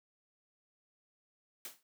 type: noise with exponential decay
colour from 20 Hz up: white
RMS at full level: -41 dBFS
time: 1.65-1.83 s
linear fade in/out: 2 ms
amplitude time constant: 38 ms
effects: high-pass 200 Hz 12 dB/octave